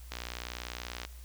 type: click train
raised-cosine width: 0.2 ms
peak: -20 dBFS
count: 57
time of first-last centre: 0.12-1.05 s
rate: 60.2 Hz
effects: added 60 Hz sine -45 dBFS peak until 1.24 s + white hiss -57 dBFS RMS until 1.24 s